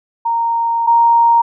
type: tone pair in turn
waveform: sine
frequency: 927 / 932 Hz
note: A#5 / A#5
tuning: -10 / -1 cents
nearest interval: unison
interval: 9 cents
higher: second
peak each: -13 / -7 dBFS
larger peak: second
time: 0.25-0.87 / 0.87-1.42 s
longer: first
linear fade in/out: 10 ms
effects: none